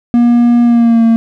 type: tone with pitch glide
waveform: triangle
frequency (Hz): 238.6 to 228.1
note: A#3 to A#3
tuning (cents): +41 to -37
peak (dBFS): -3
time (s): 0.14-1.16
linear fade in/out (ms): 0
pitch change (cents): -78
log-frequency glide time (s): 0.63-1.04
effects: none